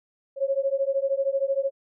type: beating tone pair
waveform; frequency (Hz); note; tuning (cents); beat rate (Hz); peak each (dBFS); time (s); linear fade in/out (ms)
sine; 540 / 553; C#5 / C#5; -45 / -4; 13; -25; 0.36-1.71; 50
effects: none

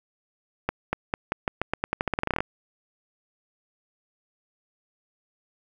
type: accelerating click train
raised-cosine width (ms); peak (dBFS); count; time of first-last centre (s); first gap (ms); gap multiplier
0.5; -9; 20; 0.69-2.405; 240; 0.87
effects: 8-bit

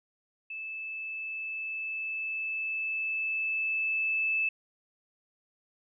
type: tone with level ramp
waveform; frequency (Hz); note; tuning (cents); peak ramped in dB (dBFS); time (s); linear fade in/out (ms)
sine; 2623; E7; -9; -36 to -25; 0.5-4.49; 5
effects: none

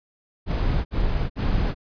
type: noise bursts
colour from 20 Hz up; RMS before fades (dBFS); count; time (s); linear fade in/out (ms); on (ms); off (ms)
brown; -22; 3; 0.46-1.746; 50; 390; 58
effects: resampled to 11025 Hz

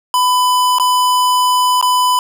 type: tone with dropouts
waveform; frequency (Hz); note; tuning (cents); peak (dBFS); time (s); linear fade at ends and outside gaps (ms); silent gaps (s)
square; 1000; B5; +21; -11; 0.14-2.19; 1; 0.785-0.798 / 1.813-1.826
effects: none

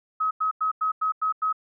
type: tone bursts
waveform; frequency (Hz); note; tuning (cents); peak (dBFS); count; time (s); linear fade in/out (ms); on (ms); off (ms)
sine; 1275; D#6; +42; -21; 7; 0.2-1.528; 10; 110; 93
effects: none

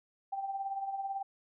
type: tone with tremolo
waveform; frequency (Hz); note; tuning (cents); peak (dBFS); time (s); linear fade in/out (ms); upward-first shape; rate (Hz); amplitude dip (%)
sine; 784; G5; 0; -31; 0.32-1.23; 10; triangle; 18; 65
effects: none

